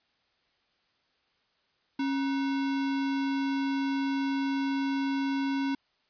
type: tone with sample-and-hold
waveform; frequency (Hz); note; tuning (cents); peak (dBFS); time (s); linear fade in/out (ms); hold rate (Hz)
sine; 273.6; C#4; -23; -26; 1.99-5.75; 5; 1225
effects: white hiss -71 dBFS RMS until 6.09 s + resampled to 11025 Hz